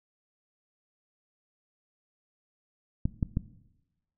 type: clicks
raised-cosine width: 5 ms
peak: -14 dBFS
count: 3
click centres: 3.055 / 3.228 / 3.371 s
effects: noise-tail reverb RT60 1.0 s tail -17 dB re dry